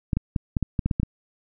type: clicks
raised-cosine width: 5 ms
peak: -10 dBFS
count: 10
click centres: 0.132 / 0.17 / 0.362 / 0.568 / 0.627 / 0.792 / 0.86 / 0.912 / 0.999 / 1.032 s
effects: none